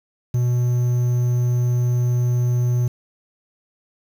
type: tone with quantisation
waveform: triangle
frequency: 122.4 Hz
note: B2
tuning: 15 cents flat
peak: -14 dBFS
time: 0.34-2.88 s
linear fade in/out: 5 ms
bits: 7
effects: none